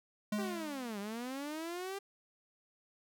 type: tone with exponential decay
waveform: square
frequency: 210.4 Hz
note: G#3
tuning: 23 cents sharp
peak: -32 dBFS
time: 0.32-1.11 s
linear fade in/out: 5 ms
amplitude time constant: 170 ms
type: linear two-way sweep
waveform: sawtooth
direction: down then up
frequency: 400.4 to 196 to 400.4 Hz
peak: -35 dBFS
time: 0.38-1.99 s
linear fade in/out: 10 ms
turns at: 0.99 s
effects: none